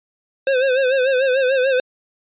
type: tone with vibrato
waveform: square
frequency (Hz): 523.3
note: C5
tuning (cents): 0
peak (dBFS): -15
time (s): 0.47-1.8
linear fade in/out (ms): 2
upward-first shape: sine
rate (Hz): 6.8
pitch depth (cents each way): 81
effects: resampled to 8000 Hz